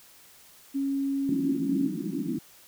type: tone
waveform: sine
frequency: 275.2 Hz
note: C#4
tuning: 12 cents flat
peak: -25 dBFS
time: 0.74-1.89 s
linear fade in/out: 20 ms
type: band-pass noise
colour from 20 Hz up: white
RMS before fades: -31 dBFS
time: 1.29-2.39 s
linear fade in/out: 2 ms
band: 160 to 340 Hz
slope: 96 dB/octave
effects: white hiss -54 dBFS RMS until 2.67 s